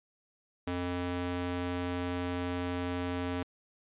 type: tone with high-pass filter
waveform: square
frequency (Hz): 88.8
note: F2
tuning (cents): +29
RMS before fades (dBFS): -34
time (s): 0.67-3.43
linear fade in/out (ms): 5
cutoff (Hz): 180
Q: 1.1
effects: resampled to 8000 Hz